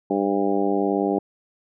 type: harmonic tone with a mistuned harmonic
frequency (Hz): 99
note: G2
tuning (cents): +18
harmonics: 2 / 3 / 4 / 5 / 6 / 7 / 8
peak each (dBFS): -27 / -24 / -24 / -29 / -31 / -30 / -29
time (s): 0.1-1.19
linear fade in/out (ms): 5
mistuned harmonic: 8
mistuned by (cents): +24
effects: none